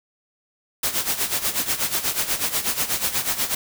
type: noise with tremolo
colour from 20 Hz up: white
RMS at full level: -21 dBFS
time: 0.83-3.55 s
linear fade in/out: 5 ms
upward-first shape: sine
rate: 8.2 Hz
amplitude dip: 75%
effects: none